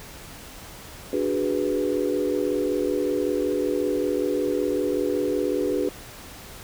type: chord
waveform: sine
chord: G# half-diminished seventh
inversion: second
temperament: equal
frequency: 293.7 / 370 / 415.3 / 493.9 Hz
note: D4 / F#4 / G#4 / B4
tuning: 0 / 0 / 0 / 0 cents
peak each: -27 dBFS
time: 1.13-5.89 s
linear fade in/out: 2 ms
effects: pink hiss -42 dBFS RMS until 6.63 s